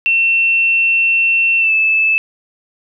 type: tone with pitch glide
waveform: sine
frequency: 2700 to 2622 Hz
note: E7 to E7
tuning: +41 to -10 cents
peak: -10 dBFS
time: 0.06-2.18 s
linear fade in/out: 0 ms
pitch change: -51 cents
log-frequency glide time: 1.59-1.72 s
effects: none